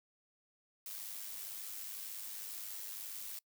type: noise with amplitude modulation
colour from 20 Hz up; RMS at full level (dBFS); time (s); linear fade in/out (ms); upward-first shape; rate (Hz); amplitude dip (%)
blue; -43; 0.86-3.39; 2; sine; 102; 45
effects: noise-tail reverb RT60 0.1 s tail -24 dB re dry